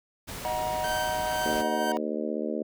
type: noise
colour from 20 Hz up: pink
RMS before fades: -38 dBFS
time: 0.27-1.63 s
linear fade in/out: 20 ms
type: chord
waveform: triangle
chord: D# minor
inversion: none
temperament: equal with one note detuned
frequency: 622.3 / 740 / 952.5 Hz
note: D#5 / F#5 / A#5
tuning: 0 / 0 / +37 cents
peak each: -30 dBFS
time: 0.45-1.97 s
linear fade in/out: 0 ms
type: tone with tremolo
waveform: sawtooth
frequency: 1549 Hz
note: G6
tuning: 21 cents flat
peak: -27 dBFS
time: 0.84-1.92 s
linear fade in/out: 2 ms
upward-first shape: sine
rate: 2 Hz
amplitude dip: 55%
type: harmonic tone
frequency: 76.2 Hz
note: D#2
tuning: 36 cents flat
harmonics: 3 / 4 / 5 / 6 / 7 / 8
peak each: -33 / -34 / -35 / -36 / -36 / -37 dBFS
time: 1.45-2.63 s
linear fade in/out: 10 ms
effects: none